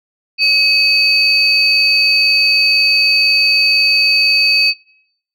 sine tone pair together, 2556 / 4558 Hz, D#7 / C#8, +46 / +47 cents, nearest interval minor seventh, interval 1001 cents, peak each -11 dBFS, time 0.38-4.74 s, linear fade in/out 50 ms, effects noise-tail reverb RT60 0.8 s tail -24 dB re dry + tanh soft clip ceiling -3 dBFS

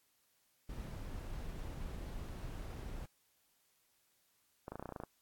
brown noise, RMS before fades -44 dBFS, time 0.69-3.06 s, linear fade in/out 5 ms
clicks, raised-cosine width 1 ms, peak -29 dBFS, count 11, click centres 4.681 / 4.72 / 4.756 / 4.796 / 4.826 / 4.857 / 4.891 / 4.923 / 4.962 / 5.001 / 5.036 s
effects white hiss -75 dBFS RMS until 5.21 s + AAC 64 kbps

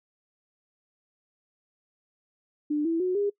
sine tone with pitch steps, 297.5 / 330.1 / 366.3 / 406.4 Hz, D4 / E4 / F#4 / G#4, +22 / +2 / -17 / -38 cents, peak -23 dBFS, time 2.7-3.3 s, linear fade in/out 10 ms, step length 150 ms, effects noise-tail reverb RT60 0.1 s tail -23 dB re dry

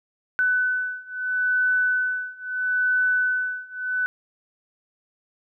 sine beating tone pair, 1500 / 1500.76 Hz, F#6 / F#6, +23 / +24 cents, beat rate 0.76 Hz, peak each -24 / -23 dBFS, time 0.39-4.06 s, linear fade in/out 0 ms, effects none

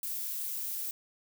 violet noise, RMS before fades -36 dBFS, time 0.03-0.91 s, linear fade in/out 2 ms, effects none

